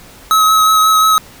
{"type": "tone with vibrato", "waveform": "square", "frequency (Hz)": 1281, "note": "E6", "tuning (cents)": -50, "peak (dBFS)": -8, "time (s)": [0.31, 1.18], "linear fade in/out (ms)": 0, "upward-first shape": "triangle", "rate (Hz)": 5.6, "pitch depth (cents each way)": 17, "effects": ["pink hiss -39 dBFS RMS until 1.4 s"]}